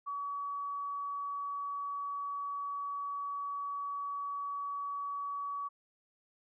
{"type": "tone", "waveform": "sine", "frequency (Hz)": 1135, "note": "C#6", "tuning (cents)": 41, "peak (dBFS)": -35, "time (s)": [0.06, 5.69], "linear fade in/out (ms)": 20, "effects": []}